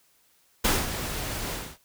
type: noise with ADSR envelope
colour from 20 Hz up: pink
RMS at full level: -21 dBFS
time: 0.64-1.78 s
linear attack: 10 ms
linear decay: 210 ms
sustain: -11 dB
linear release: 260 ms
effects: white hiss -64 dBFS RMS until 1.84 s